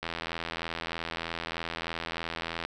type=click train; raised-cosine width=0.3 ms; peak=-17 dBFS; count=219; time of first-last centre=0.03-2.65 s; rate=83.2 Hz; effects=none